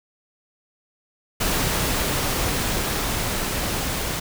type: noise with level ramp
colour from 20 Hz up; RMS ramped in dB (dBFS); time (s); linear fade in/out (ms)
pink; -22 to -26; 1.4-4.2; 10
effects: none